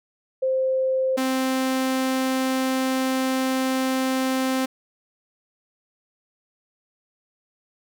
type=tone pair in turn; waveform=sine / sawtooth; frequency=523.3 / 261.6 Hz; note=C5 / C4; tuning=0 / 0 cents; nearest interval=octave; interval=1200 cents; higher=first; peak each=-19 / -17 dBFS; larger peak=second; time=0.42-1.17 / 1.17-4.66 s; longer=second; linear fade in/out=10 ms; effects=none